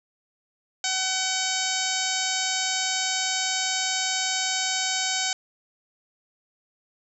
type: harmonic tone with a mistuned harmonic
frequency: 755 Hz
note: F#5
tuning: 35 cents sharp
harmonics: 1 / 2 / 3 / 4 / 5 / 6 / 7 / 8 / 9 / 10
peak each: -33 / -33 / -33 / -33 / -33 / -33 / -33 / -33 / -33 / -33 dBFS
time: 0.84-5.33 s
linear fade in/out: 2 ms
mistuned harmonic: 4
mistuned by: +20 cents
effects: none